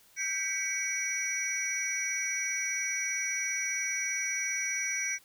sine tone cluster, 1572 / 1980 / 2255 / 5830 Hz, G6 / B6 / C#7 / F#8, +4 / +4 / +29 / -26 cents, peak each -38 / -38 / -32 / -32 dBFS, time 0.16-5.19 s, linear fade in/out 50 ms, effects tanh soft clip ceiling -24 dBFS + white hiss -61 dBFS RMS until 5.24 s

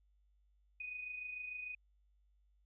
sine tone with amplitude modulation, 2489 Hz, D#7, in tune, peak -40 dBFS, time 0.8-1.75 s, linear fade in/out 5 ms, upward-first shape sine, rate 26.7 Hz, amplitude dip 50%, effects added 50 Hz sine -69 dBFS peak until 2.65 s

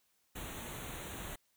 pink band-stop noise, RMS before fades -44 dBFS, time 0.35-1.36 s, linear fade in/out 10 ms, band 4100 to 6100 Hz, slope 96 dB/octave, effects white hiss -75 dBFS RMS until 1.56 s

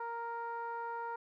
15% pulse tone with low-pass filter, 466.2 Hz, A#4, in tune, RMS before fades -40 dBFS, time 0-1.16 s, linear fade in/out 5 ms, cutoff 1100 Hz, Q 3.9, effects none

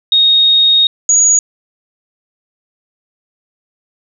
sine tone pair in turn, 3730 / 6762 Hz, A#7 / G#8, 0 / +30 cents, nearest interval minor seventh, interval 1030 cents, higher second, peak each -6 dBFS, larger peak neither, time 0.12-0.87 / 1.09-1.39 s, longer first, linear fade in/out 2 ms, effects none

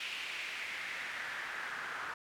pink noise with band-pass filter sweep, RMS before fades -41 dBFS, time 0-2.14 s, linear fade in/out 5 ms, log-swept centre 2700 to 1400 Hz, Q 3.2, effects none

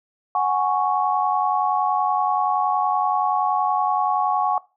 sine chord, F# suspended second, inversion none, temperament equal, 740 / 830.6 / 1108.7 Hz, F#5 / G#5 / C#6, 0 / 0 / 0 cents, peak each -22 dBFS, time 0.35-4.58 s, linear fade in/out 2 ms, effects noise-tail reverb RT60 0.3 s tail -21 dB re dry

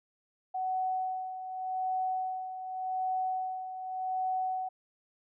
sine tone with tremolo, 748 Hz, F#5, 19 cents sharp, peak -28 dBFS, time 0.54-4.69 s, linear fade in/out 10 ms, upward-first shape sine, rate 0.86 Hz, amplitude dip 65%, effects none

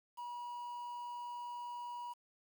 triangle tone with quantisation, 965 Hz, B5, 40 cents flat, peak -40 dBFS, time 0.17-2.14 s, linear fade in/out 20 ms, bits 10, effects none

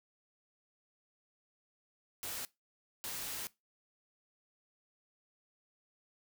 white noise bursts at uneven times, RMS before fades -41 dBFS, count 2, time 2.23-2.45 / 3.04-3.47 s, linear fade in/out 0 ms, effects noise-tail reverb RT60 0.2 s tail -20 dB re dry

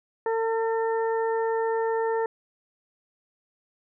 harmonic tone, 451.3 Hz, A4, 44 cents sharp, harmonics 1 / 2 / 3 / 4, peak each -24 / -29 / -40 / -37 dBFS, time 0.26-2.26 s, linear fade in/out 2 ms, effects none

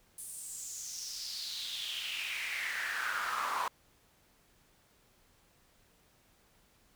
brown noise with high-pass filter sweep, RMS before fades -38 dBFS, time 0.18-3.68 s, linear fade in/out 2 ms, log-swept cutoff 9800 to 1000 Hz, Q 5, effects pink hiss -67 dBFS RMS until 6.95 s

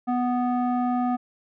square tone with low-pass filter, 246.9 Hz, B3, in tune, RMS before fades -24 dBFS, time 0.07-1.17 s, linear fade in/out 20 ms, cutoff 960 Hz, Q 4.9, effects none

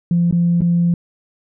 sine tone with dropouts, 172 Hz, F3, 26 cents flat, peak -11 dBFS, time 0.11-0.94 s, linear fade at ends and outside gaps 2 ms, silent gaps 0.311-0.325 / 0.608-0.618 s, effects tanh soft clip ceiling -7 dBFS

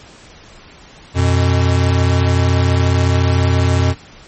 square tone pair together, 89 / 123.21 Hz, F2 / B2, +33 / -4 cents, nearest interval tritone, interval 563 cents, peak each -13 / -17 dBFS, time 1.14-3.95 s, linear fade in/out 50 ms, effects pink hiss -41 dBFS RMS until 4.27 s + MP3 32 kbps

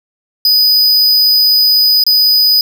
square tone with dropouts, 4978 Hz, D#8, in tune, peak -7 dBFS, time 0.45-2.61 s, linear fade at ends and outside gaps 2 ms, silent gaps 2.038-2.065 s, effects none

